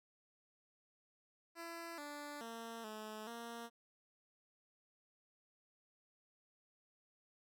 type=tone with pitch steps; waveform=10% pulse; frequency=335.8 / 292.1 / 229.2 / 215.4 / 233.3 Hz; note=E4 / D4 / A#3 / A3 / A#3; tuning=+32 / -9 / -29 / -37 / +2 cents; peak=-38 dBFS; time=1.55-3.7 s; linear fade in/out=50 ms; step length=430 ms; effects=none